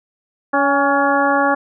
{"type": "harmonic tone with a mistuned harmonic", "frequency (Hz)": 281.5, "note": "C#4", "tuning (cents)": 27, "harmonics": [1, 2, 3, 4, 5, 6], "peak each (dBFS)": [-20, -19, -18, -20, -21, -22], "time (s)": [0.53, 1.55], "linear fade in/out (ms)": 10, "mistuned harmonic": 3, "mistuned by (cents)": -35, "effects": []}